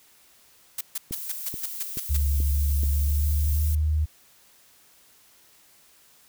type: noise bursts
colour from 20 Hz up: blue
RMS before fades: -29 dBFS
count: 9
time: 0.78-2.17 s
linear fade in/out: 5 ms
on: 30 ms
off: 140 ms
type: click train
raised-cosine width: 3 ms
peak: -23 dBFS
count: 5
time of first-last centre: 1.11-2.834 s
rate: 2.32 Hz
type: noise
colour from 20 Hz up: violet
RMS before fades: -35 dBFS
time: 1.14-3.75 s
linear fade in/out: 2 ms
type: tone with pitch glide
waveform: sine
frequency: 71.2 to 76.75 Hz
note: C#2 to D#2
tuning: +47 to -23 cents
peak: -20 dBFS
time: 2.09-4.06 s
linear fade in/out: 20 ms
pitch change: +130 cents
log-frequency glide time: 2.89-3.81 s
effects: white hiss -57 dBFS RMS until 6.28 s